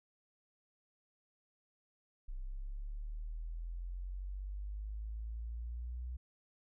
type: linear sweep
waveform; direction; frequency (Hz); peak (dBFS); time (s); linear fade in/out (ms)
sine; up; 31.38 to 62.1; -39; 2.28-6.17; 10
effects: none